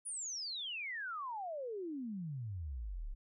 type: exponential sweep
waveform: sine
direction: down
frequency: 10000 to 30.87 Hz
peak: -39 dBFS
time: 0.05-3.15 s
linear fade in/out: 20 ms
effects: none